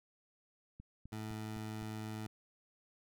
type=click train; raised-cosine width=5 ms; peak=-38 dBFS; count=5; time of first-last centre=0.8-1.823 s; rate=3.91 Hz
type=tone; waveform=20% pulse; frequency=108.7 Hz; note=A2; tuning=21 cents flat; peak=-36 dBFS; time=1.12-2.27 s; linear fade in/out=5 ms
effects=none